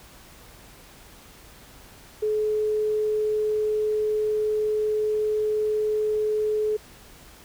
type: tone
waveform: sine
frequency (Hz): 427.3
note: G#4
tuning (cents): +49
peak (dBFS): -21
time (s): 2.22-6.77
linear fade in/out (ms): 10
effects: added 50 Hz sine -56 dBFS peak until 7.44 s + pink hiss -49 dBFS RMS until 7.44 s